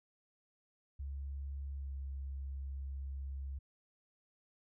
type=tone with pitch glide; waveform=sine; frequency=69.3 to 68.07 Hz; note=C#2 to C#2; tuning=0 to -31 cents; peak=-39 dBFS; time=0.99-3.59 s; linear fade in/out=10 ms; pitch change=-31 cents; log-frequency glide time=1.76-1.92 s; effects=none